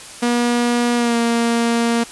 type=tone with pitch glide; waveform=sawtooth; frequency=240 to 233.4 Hz; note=B3 to A#3; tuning=-49 to +2 cents; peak=-11 dBFS; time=0.22-2.04 s; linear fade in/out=10 ms; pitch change=-49 cents; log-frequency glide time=0.96-1.16 s; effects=white hiss -36 dBFS RMS until 2.11 s + resampled to 24000 Hz